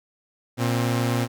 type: tone pair together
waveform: sawtooth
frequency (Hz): 118.6 / 265.3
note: A#2 / C4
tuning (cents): +30 / +24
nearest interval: octave + major second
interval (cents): 1394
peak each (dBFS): -18 / -23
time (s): 0.57-1.28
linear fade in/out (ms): 50
effects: none